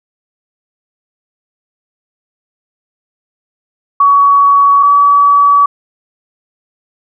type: tone pair in turn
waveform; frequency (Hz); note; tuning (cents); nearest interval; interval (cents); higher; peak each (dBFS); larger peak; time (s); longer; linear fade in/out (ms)
sine; 1127 / 1142.1; C#6 / D6; +28 / -49; unison; 23; second; -4; neither; 4-4.83 / 4.83-5.66; neither; 5
effects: none